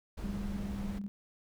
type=noise; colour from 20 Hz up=brown; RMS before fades=-40 dBFS; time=0.17-0.99 s; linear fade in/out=10 ms
type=tone with tremolo; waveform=sine; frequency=200.1 Hz; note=G3; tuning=36 cents sharp; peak=-34 dBFS; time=0.24-1.08 s; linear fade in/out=0 ms; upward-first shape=square; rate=20 Hz; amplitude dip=50%
effects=none